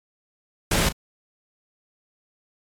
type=noise with echo; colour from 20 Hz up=pink; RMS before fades=-20 dBFS; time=0.71-0.89 s; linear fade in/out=5 ms; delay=35 ms; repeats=1; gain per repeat=-13 dB; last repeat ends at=0.925 s; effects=low-pass 12000 Hz 12 dB/octave + MP3 96 kbps